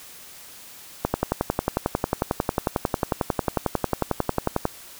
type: click train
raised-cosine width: 1 ms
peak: -6 dBFS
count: 41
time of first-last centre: 1.05-4.654 s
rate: 11.1 Hz
effects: white hiss -44 dBFS RMS until 4.99 s